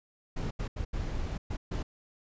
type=noise bursts at uneven times; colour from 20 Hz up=brown; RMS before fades=-33 dBFS; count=6; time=0.36-0.51 / 0.59-0.68 / 0.76-0.85 / 0.93-1.38 / 1.5-1.57 / 1.71-1.83 s; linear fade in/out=10 ms; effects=resampled to 16000 Hz